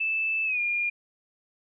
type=tone with pitch glide; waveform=sine; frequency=2633 to 2414 Hz; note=E7 to D7; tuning=-3 to +47 cents; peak=-24 dBFS; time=0-0.9 s; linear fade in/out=10 ms; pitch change=-150 cents; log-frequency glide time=0.45-0.6 s; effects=none